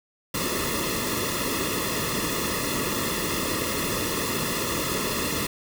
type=noise with comb filter; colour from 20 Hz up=pink; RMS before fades=-27 dBFS; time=0.34-5.47 s; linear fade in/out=5 ms; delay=1.3 ms; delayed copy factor=-0.95; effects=none